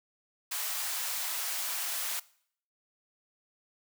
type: high-pass noise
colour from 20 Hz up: white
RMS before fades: -34 dBFS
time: 0.51-2.2 s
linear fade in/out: 10 ms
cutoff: 660 Hz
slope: 24 dB/octave
effects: noise-tail reverb RT60 0.6 s tail -21 dB re dry